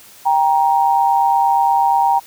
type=tone pair together; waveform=sine; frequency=788.6 / 937 Hz; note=G5 / A#5; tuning=+10 / +9 cents; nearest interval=minor third; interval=299 cents; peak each=-14 dBFS; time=0.25-2.2 s; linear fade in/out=20 ms; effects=white hiss -43 dBFS RMS until 2.26 s